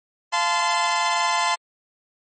sawtooth tone cluster, 694 / 871 / 1030 Hz, F5 / A5 / C6, -11 / -18 / -28 cents, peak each -23 / -20 / -18 dBFS, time 0.32-1.56 s, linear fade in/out 20 ms, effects MP3 32 kbps

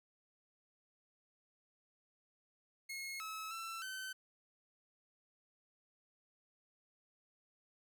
sawtooth tone with pitch steps, 2164 / 1294 / 1338 / 1531 Hz, C#7 / E6 / E6 / G6, -42 / -32 / +25 / -41 cents, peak -39 dBFS, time 2.89-4.13 s, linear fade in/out 10 ms, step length 310 ms, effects none

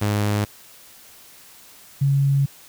sawtooth / sine tone pair in turn, 103.83 / 138.93 Hz, G#2 / C#3, 0 / +4 cents, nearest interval perfect fourth, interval 504 cents, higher second, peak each -15 / -15 dBFS, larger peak neither, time 0.01-0.45 / 2.01-2.46 s, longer second, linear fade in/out 10 ms, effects white hiss -47 dBFS RMS until 2.68 s

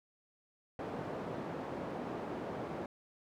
white band-pass noise, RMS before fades -41 dBFS, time 0.79-2.86 s, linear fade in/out 2 ms, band 130 to 600 Hz, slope 12 dB/octave, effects none

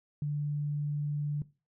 sine tone, 146.83 Hz, D3, in tune, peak -29 dBFS, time 0.22-1.42 s, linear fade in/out 2 ms, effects noise-tail reverb RT60 0.3 s tail -18 dB re dry

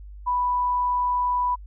sine tone, 987.8 Hz, B5, in tune, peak -20 dBFS, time 0.26-1.56 s, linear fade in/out 20 ms, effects added 50 Hz sine -38 dBFS peak until 1.66 s

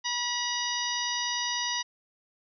harmonic tone with a mistuned harmonic, 970 Hz, B5, 31 cents flat, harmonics 1 / 2 / 3 / 4 / 5 / 6, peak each -35 / -35 / -35 / -35 / -35 / -35 dBFS, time 0.04-1.83 s, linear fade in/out 20 ms, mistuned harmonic 4, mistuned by -56 cents, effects none

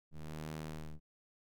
sawtooth ring-modulated tone, 77.78 Hz, D#2, in tune, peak -35 dBFS, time 0.11-1 s, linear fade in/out 50 ms, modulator 77.2 Hz, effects none

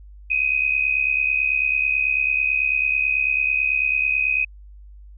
sine tone with amplitude modulation, 2515 Hz, D#7, 18 cents sharp, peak -14 dBFS, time 0.3-4.45 s, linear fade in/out 10 ms, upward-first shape sine, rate 69.1 Hz, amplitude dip 80%, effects added 50 Hz sine -40 dBFS peak until 5.17 s

